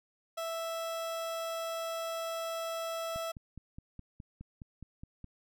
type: tone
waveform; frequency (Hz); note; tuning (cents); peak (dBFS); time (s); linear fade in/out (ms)
30% pulse; 659.3; E5; 0; -32; 0.37-3.32; 10
type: click train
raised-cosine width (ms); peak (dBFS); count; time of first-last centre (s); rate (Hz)
5; -33; 11; 3.16-5.243; 4.8
effects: none